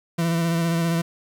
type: tone with vibrato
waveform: 40% pulse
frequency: 167.3 Hz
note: E3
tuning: 26 cents sharp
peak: -19 dBFS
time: 0.18-1.02 s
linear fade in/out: 10 ms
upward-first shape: sine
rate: 15 Hz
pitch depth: 28 cents each way
effects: 9-bit